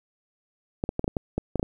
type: clicks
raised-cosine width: 2 ms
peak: -12 dBFS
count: 10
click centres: 0.839 / 0.891 / 0.994 / 1.043 / 1.079 / 1.168 / 1.38 / 1.557 / 1.596 / 1.629 s
effects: 9-bit